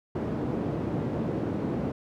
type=band-pass noise; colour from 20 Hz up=white; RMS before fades=-30 dBFS; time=0.15-1.92 s; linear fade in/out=5 ms; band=110 to 310 Hz; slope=12 dB/octave; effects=none